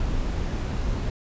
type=noise; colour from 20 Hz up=brown; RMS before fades=-26 dBFS; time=0-1.1 s; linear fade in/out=2 ms; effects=resampled to 16000 Hz